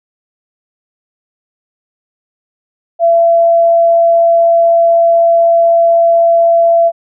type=tone; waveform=sine; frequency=674 Hz; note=E5; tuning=38 cents sharp; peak=-5 dBFS; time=2.99-6.92 s; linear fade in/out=50 ms; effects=none